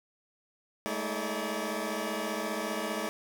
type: tone cluster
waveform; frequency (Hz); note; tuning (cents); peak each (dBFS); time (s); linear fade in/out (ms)
15% pulse; 207.9 / 223 / 319.6 / 575; G#3 / A3 / D#4 / D5; +2 / +23 / +47 / -37; -31; 0.86-3.09; 0
effects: none